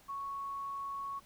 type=tone; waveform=sine; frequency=1108.7 Hz; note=C#6; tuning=in tune; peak=-37 dBFS; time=0.08-1.2 s; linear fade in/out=20 ms; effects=pink hiss -62 dBFS RMS until 1.25 s